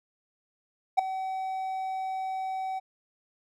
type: tone with ADSR envelope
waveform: triangle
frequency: 760 Hz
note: F#5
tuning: 46 cents sharp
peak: -13 dBFS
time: 0.97-2.8 s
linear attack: 20 ms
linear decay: 6 ms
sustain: -15 dB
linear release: 21 ms
effects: none